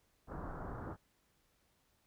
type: low-pass noise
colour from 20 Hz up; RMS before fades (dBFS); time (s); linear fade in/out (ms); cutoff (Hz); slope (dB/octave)
pink; -44; 0.27-0.97; 50; 1500; 48
effects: pink hiss -75 dBFS RMS until 2.06 s